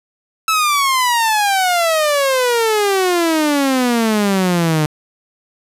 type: exponential sweep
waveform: sawtooth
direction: down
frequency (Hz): 1318.5 to 150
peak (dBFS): -9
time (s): 0.48-4.86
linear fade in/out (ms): 2
effects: resampled to 32000 Hz + 7-bit